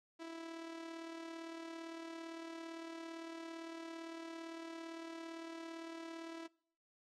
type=tone with amplitude modulation; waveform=sawtooth; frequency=329.6 Hz; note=E4; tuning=in tune; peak=-40 dBFS; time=0.19-6.48 s; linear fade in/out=20 ms; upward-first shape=sine; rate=37.7 Hz; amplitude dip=45%; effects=noise-tail reverb RT60 0.6 s tail -25 dB re dry + low-pass 6000 Hz 12 dB/octave